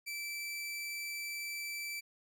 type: tone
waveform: sawtooth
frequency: 2326 Hz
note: D7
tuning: 17 cents flat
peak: -35 dBFS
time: 0.06-2.01 s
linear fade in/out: 20 ms
effects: none